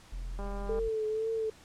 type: tone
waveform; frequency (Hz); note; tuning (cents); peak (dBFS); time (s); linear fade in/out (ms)
triangle; 42.48; F1; -47; -33; 0.12-0.89; 10
type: click train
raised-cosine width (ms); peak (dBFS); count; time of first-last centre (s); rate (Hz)
1; -29; 81; 0.39-0.79; 200
type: tone with vibrato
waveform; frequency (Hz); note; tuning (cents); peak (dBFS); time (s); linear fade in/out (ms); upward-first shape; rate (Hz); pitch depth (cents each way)
sine; 440; A4; 0; -29; 0.69-1.5; 5; triangle; 2; 46
effects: pink hiss -56 dBFS RMS until 1.64 s + low-pass 9000 Hz 12 dB/octave